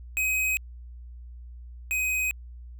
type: tone pair in turn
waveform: square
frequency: 2527 / 2515 Hz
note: D#7 / D#7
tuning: +26 / +18 cents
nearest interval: unison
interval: 8 cents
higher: first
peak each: -24 / -25 dBFS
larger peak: first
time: 0.17-0.57 / 1.91-2.31 s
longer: neither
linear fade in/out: 0 ms
effects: added 60 Hz sine -40 dBFS peak until 2.79 s